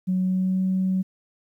sine tone with pitch glide, 185 to 187.69 Hz, F#3 to F#3, 0 to +25 cents, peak -19 dBFS, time 0.07-1.03 s, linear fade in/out 20 ms, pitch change +25 cents, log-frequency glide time 0.18-0.63 s, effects tanh soft clip ceiling -15 dBFS + 10-bit

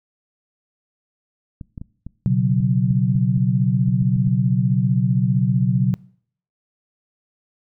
clicks, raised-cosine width 5 ms, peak -20 dBFS, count 12, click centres 1.612 / 1.778 / 1.815 / 2.066 / 2.605 / 2.909 / 3.156 / 3.375 / 3.886 / 4.022 / 4.164 / 4.275 s
sine chord, B suspended second, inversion none, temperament just, 123.47 / 138.9 / 185.21 Hz, B2 / C#3 / F#3, 0 / +4 / +2 cents, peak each -19 / -20 / -19 dBFS, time 2.26-5.94 s, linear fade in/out 0 ms
effects noise-tail reverb RT60 0.6 s tail -23 dB re dry

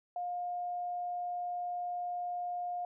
sine tone, 710 Hz, F5, 28 cents sharp, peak -34 dBFS, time 0.16-2.85 s, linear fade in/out 2 ms, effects none

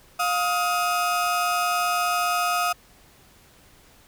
35% pulse tone pair together, 707.7 / 1261 Hz, F5 / D#6, +23 / +23 cents, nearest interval minor seventh, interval 1000 cents, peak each -23 / -22 dBFS, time 0.19-2.73 s, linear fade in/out 10 ms, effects pink hiss -54 dBFS RMS until 4.07 s

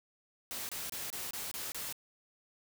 white noise bursts, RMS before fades -40 dBFS, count 7, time 0.51-1.926 s, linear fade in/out 0 ms, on 180 ms, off 26 ms, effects none

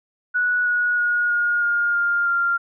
sine tone with pitch steps, 1470 / 1456.5 / 1443.1 / 1429.8 / 1416.6 / 1403.6 / 1390.7 Hz, F#6 / F#6 / F#6 / F6 / F6 / F6 / F6, -12 / -28 / -44 / +40 / +24 / +8 / -8 cents, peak -17 dBFS, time 0.34-2.58 s, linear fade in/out 20 ms, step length 320 ms, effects none

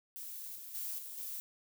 violet noise with level steps, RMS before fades -45 / -48 / -40 / -46 / -42 dBFS, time 0.16-1.4 s, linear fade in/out 0 ms, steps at 0.55 / 0.74 / 0.98 / 1.17 s, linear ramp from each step 10 ms, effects none

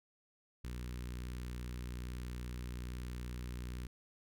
sawtooth tone with notch filter, 61.2 Hz, B1, 15 cents flat, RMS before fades -43 dBFS, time 0.64-3.87 s, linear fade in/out 5 ms, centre 690 Hz, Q 0.67, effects none

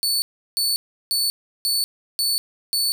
sawtooth tone bursts, 4468 Hz, C#8, 13 cents sharp, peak -16 dBFS, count 6, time 0.03-2.92 s, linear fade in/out 0 ms, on 190 ms, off 350 ms, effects none

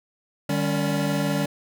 square tone cluster, 152 / 198.2 / 279.7 / 575 Hz, D#3 / G3 / C#4 / D5, -40 / +19 / +16 / -37 cents, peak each -27 / -28 / -28 / -31 dBFS, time 0.49-1.46 s, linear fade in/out 5 ms, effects none

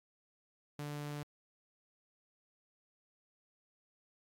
sawtooth tone, 146.83 Hz, D3, in tune, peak -36 dBFS, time 0.79-1.23 s, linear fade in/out 2 ms, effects AAC 64 kbps

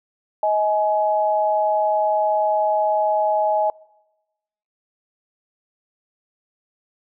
sine tone pair together, 631.5 / 842 Hz, D#5 / G#5, +26 / +24 cents, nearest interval perfect fourth, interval 498 cents, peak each -19 dBFS, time 0.43-3.7 s, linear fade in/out 2 ms, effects noise-tail reverb RT60 1.0 s tail -24 dB re dry

